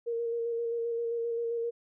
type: tone with vibrato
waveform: sine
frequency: 465.8 Hz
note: A#4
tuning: 1 cent flat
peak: -29 dBFS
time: 0.06-1.71 s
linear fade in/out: 20 ms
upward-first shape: square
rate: 7.6 Hz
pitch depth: 16 cents each way
effects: none